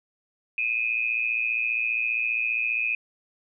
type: tone pair together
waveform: sine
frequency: 2452 / 2567 Hz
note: D#7 / E7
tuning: -26 / -47 cents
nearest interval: minor second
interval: 79 cents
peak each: -26 dBFS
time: 0.58-2.95 s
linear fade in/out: 2 ms
effects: none